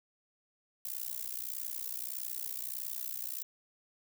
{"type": "noise with amplitude modulation", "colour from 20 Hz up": "violet", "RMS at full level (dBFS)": -35, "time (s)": [0.85, 3.43], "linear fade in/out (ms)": 2, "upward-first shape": "sine", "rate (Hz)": 61.6, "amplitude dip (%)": 100, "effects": []}